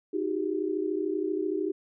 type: tone cluster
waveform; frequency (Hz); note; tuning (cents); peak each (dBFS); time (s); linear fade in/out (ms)
sine; 313.2 / 367.9 / 400.9; D#4 / F#4 / G4; +11 / -10 / +39; -31; 0.13-1.72; 10
effects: none